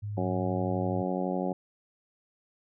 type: tone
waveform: sine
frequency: 103.83 Hz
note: G#2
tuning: in tune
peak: -32 dBFS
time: 0.02-1.03 s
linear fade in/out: 20 ms
type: harmonic tone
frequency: 92 Hz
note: F#2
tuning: 9 cents flat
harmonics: 2 / 3 / 4 / 5 / 6 / 7 / 8 / 9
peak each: -32 / -35 / -35 / -40 / -35 / -41 / -37 / -41 dBFS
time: 0.17-1.53 s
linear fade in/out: 5 ms
effects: none